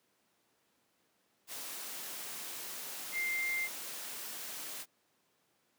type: tone in noise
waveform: sine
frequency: 2099 Hz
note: C7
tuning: 5 cents sharp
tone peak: -32 dBFS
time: 3.12-3.69 s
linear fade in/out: 50 ms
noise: white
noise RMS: -43 dBFS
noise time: 1.47-4.86 s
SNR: +8 dB
effects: pink hiss -74 dBFS RMS until 5.78 s + high-pass 200 Hz 12 dB/octave